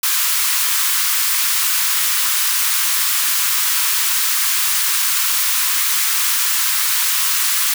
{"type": "high-pass noise", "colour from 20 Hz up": "white", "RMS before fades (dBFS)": -17, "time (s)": [0.03, 7.74], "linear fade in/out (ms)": 5, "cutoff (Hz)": 980, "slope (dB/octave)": 48, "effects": []}